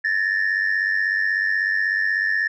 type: tone pair together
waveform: sine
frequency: 1733.7 / 1830 Hz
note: A6 / A#6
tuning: -26 / -32 cents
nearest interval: minor second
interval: 94 cents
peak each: -19 / -20 dBFS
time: 0.04-2.48 s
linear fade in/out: 10 ms
effects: tanh soft clip ceiling -15 dBFS